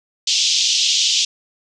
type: band-pass noise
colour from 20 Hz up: pink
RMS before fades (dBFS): -17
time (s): 0.27-1.25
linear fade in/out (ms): 5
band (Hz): 2900 to 6700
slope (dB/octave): 48
effects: none